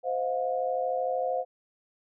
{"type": "tone cluster", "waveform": "sine", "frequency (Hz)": [517, 642, 715], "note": ["C5", "E5", "F5"], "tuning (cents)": [-21, -46, 41], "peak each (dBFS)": [-29, -34, -30], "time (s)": [0.03, 1.45], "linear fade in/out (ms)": 50, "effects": []}